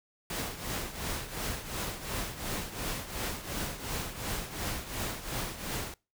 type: noise with tremolo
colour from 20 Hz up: pink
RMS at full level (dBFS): -33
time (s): 0.3-5.94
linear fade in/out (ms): 2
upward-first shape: triangle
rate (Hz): 2.8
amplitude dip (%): 75
effects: noise-tail reverb RT60 0.3 s tail -24 dB re dry